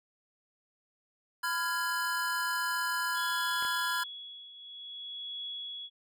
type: chord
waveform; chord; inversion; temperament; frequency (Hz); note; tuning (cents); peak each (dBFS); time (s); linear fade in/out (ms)
square; F diminished; second; equal with one note detuned; 1004.5 / 1396.9 / 1661.2; Cb6 / F6 / Ab6; +29 / 0 / 0; -35; 1.43-4.04; 10
type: tone with tremolo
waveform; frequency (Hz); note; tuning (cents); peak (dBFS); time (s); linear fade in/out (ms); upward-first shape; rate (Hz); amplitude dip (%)
sine; 3363; G#7; +21; -36; 3.14-5.9; 50; triangle; 0.54; 75
type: clicks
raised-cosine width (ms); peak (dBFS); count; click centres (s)
0.5; -29; 2; 3.625 / 3.65
effects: none